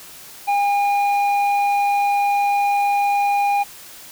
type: tone with low-pass filter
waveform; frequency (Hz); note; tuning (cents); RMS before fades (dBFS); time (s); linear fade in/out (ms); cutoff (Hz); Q
square; 810; G#5; -43; -18; 0.47-3.64; 20; 1800; 2
effects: white hiss -40 dBFS RMS until 4.11 s